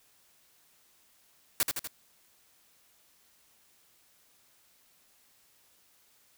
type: noise with echo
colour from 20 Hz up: white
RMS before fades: -26 dBFS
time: 1.6-1.63 s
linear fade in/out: 0 ms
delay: 81 ms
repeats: 3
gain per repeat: -4 dB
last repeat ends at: 1.873 s
effects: white hiss -65 dBFS RMS until 6.37 s